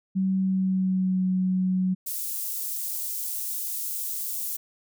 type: tone with pitch glide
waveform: sine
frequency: 190 to 185.55 Hz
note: F#3 to F#3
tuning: +46 to +5 cents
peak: -21 dBFS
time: 0.15-1.95 s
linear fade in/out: 20 ms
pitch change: -41 cents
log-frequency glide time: 0.38-1.24 s
type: high-pass noise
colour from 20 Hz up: white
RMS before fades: -31 dBFS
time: 2.06-4.57 s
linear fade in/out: 10 ms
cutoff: 8900 Hz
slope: 12 dB/octave
effects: none